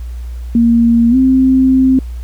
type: tone with pitch glide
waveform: sine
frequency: 233.1 to 261.6 Hz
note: A#3 to C4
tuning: 0 to 0 cents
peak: -6 dBFS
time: 0.55-1.99 s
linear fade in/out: 2 ms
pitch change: +200 cents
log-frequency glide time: 1.1-1.16 s
effects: added 60 Hz sine -21 dBFS peak until 2.23 s + pink hiss -46 dBFS RMS until 2.23 s